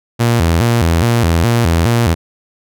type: tone with vibrato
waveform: sawtooth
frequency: 99.1 Hz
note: G2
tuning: 19 cents sharp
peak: -6 dBFS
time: 0.19-2.15 s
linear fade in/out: 20 ms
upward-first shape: square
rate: 2.4 Hz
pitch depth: 300 cents each way
effects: none